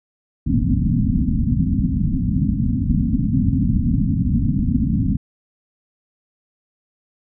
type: low-pass noise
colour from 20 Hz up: white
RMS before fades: -18 dBFS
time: 0.46-5.17 s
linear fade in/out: 10 ms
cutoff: 270 Hz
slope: 96 dB/octave
effects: none